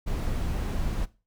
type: noise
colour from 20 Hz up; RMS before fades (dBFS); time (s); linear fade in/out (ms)
brown; -28; 0.06-1.06; 20
effects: noise-tail reverb RT60 0.3 s tail -18 dB re dry